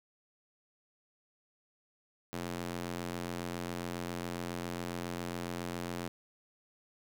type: tone with high-pass filter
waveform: square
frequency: 43.65 Hz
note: F1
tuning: in tune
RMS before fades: -39 dBFS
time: 2.33-6.08 s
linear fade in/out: 0 ms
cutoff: 200 Hz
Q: 0.85
effects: none